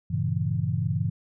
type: chord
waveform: sine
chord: G diminished seventh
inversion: none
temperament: equal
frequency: 98 / 116.54 / 138.59 / 164.81 Hz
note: G2 / Bb2 / Db3 / Fb3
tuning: 0 / 0 / 0 / 0 cents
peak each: -29 dBFS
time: 0.1-1.1 s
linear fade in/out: 10 ms
effects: none